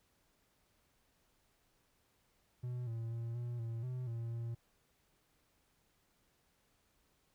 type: tone with pitch steps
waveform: triangle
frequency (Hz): 123.5 / 114.5 / 116.1 / 120.3 / 114.9 / 126.6 / 115.8 / 116.5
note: B2 / A#2 / A#2 / B2 / A#2 / B2 / A#2 / A#2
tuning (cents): 0 / -31 / -7 / -45 / -25 / +43 / -11 / -1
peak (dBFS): -36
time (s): 2.63-4.55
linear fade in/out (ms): 10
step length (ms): 240
effects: pink hiss -75 dBFS RMS until 7.34 s